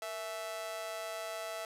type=tone with amplitude modulation; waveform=sawtooth; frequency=659.3 Hz; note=E5; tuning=in tune; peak=-31 dBFS; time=0.02-1.65 s; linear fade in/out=2 ms; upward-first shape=sine; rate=193 Hz; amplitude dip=75%; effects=resampled to 32000 Hz + 10-bit